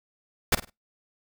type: noise with echo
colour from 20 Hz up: pink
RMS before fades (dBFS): -20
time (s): 0.52-0.55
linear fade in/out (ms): 5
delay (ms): 50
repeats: 3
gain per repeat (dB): -12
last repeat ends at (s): 0.7
effects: noise-tail reverb RT60 0.2 s tail -23 dB re dry